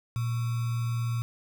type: tone with sample-and-hold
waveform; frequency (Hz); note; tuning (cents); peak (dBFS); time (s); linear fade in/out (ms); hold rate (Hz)
sine; 117.3; A#2; +11; -26; 0.16-1.22; 0; 1225
effects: none